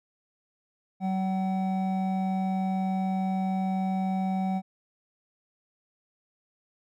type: tone pair together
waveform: triangle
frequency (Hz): 189.76 / 757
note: F#3 / F#5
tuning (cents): +44 / +39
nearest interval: 2 octaves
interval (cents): 2395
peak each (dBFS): -24 / -30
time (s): 1-4.62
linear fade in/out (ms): 50
effects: none